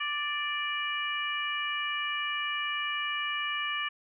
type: harmonic tone with a mistuned harmonic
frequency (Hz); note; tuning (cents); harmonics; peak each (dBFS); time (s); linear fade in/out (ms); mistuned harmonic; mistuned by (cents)
588; D5; +2; 2 / 3 / 4 / 5; -35 / -35 / -35 / -35; 0-3.89; 10; 5; -15
effects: none